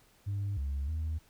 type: tone with pitch steps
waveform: sine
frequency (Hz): 100.2 / 69.3 / 78.8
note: G2 / C#2 / D#2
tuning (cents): +38 / 0 / +23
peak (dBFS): -29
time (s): 0.26-1.19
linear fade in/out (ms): 20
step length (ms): 310
effects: tanh soft clip ceiling -29 dBFS + pink hiss -64 dBFS RMS until 1.29 s